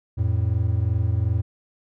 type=tone pair together; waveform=triangle; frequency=87.31 / 110 Hz; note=F2 / A2; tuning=0 / 0 cents; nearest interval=major third; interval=400 cents; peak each=-20 dBFS; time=0.17-1.42 s; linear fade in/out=20 ms; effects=none